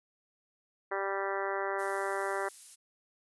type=harmonic tone; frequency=196 Hz; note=G3; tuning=in tune; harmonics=2 / 3 / 4 / 5 / 6 / 7 / 8 / 9 / 10; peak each=-36 / -38 / -39 / -40 / -41 / -41 / -42 / -43 / -43 dBFS; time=0.91-2.49 s; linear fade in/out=10 ms
type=noise; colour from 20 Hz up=violet; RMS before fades=-45 dBFS; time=1.78-2.76 s; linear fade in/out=20 ms
effects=resampled to 24000 Hz